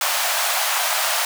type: high-pass noise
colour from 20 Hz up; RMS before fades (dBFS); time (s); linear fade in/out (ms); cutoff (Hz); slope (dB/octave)
pink; -21; 0.01-1.25; 2; 630; 48
effects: none